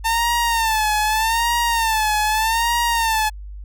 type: tone with vibrato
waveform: sawtooth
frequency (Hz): 896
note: A5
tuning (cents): +31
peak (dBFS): -13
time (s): 0.04-3.3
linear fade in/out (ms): 20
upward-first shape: sine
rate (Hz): 0.82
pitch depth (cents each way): 96
effects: added 50 Hz sine -31 dBFS peak until 3.64 s